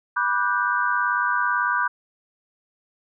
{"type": "chord", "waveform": "sine", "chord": "G major seventh", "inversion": "first", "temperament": "just", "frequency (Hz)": [980, 1176, 1470, 1568], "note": ["B5", "D6", "F#6", "G6"], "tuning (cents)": [-14, 2, -12, 0], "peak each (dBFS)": -25, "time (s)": [0.16, 1.88], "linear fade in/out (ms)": 10, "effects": []}